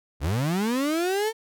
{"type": "linear sweep", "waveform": "35% pulse", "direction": "up", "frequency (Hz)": [60.4, 454.8], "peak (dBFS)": -21, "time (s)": [0.2, 1.33], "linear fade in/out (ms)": 50, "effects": []}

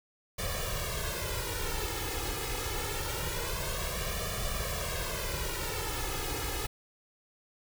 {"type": "noise with flanger", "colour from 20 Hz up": "pink", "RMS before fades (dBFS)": -34, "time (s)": [0.38, 6.67], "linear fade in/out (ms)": 10, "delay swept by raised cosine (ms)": [1.7, 2.37], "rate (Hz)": 0.25, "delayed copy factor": 0.95, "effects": []}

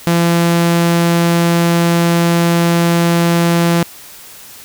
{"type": "tone", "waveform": "sawtooth", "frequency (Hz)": 170, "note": "F3", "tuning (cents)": -46, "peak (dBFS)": -6, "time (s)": [0.07, 3.83], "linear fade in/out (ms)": 0, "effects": ["white hiss -36 dBFS RMS until 4.64 s"]}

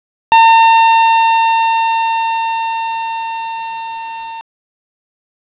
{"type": "tone with level ramp", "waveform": "45% pulse", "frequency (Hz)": 907, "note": "A#5", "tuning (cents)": -48, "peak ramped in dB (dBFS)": [-3, -24], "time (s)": [0.32, 4.41], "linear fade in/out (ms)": 0, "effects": ["resampled to 8000 Hz", "7-bit"]}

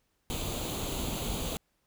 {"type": "noise with comb filter", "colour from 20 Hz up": "pink", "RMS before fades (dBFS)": -34, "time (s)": [0.3, 1.57], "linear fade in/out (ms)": 0, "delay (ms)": 0.28, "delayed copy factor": 0.7, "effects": ["pink hiss -75 dBFS RMS until 1.86 s"]}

